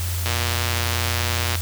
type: click train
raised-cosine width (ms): 0.2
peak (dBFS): -6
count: 155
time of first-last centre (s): 0.26-1.554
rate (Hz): 119
effects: added 87 Hz sine -23 dBFS peak until 1.61 s + white hiss -31 dBFS RMS until 1.61 s